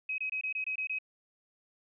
sine tone bursts, 2538 Hz, D#7, 34 cents sharp, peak -31 dBFS, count 8, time 0.09-0.987 s, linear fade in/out 5 ms, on 92 ms, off 23 ms, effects none

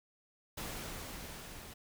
pink noise with level ramp, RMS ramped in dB -41 to -50 dBFS, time 0.57-1.74 s, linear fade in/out 10 ms, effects none

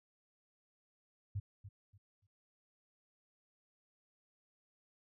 sine tone with echo, 100 Hz, G2, 35 cents sharp, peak -35 dBFS, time 1.35-1.4 s, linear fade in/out 10 ms, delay 290 ms, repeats 3, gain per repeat -12 dB, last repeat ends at 2.27 s, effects none

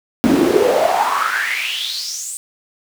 brown noise with high-pass filter sweep, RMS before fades -17 dBFS, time 0.24-2.37 s, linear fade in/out 0 ms, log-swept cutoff 230 to 8600 Hz, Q 7, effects none

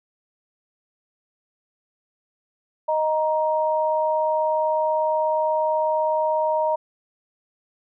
sine tone pair together, 622.3 / 938.6 Hz, D#5 / A#5, 0 / +12 cents, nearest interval perfect fifth, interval 712 cents, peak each -21 / -22 dBFS, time 2.88-6.76 s, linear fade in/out 10 ms, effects none

